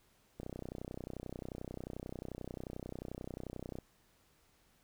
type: click train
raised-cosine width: 2 ms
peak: -29 dBFS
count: 107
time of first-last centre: 0.4-3.787 s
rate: 31.3 Hz
effects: pink hiss -70 dBFS RMS until 4.83 s